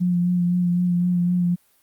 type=tone with vibrato; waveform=sine; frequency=176.9 Hz; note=F3; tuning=23 cents sharp; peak=-17 dBFS; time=0-1.56 s; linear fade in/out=20 ms; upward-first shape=sine; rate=3.9 Hz; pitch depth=23 cents each way; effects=white hiss -61 dBFS RMS until 1.82 s + Opus 32 kbps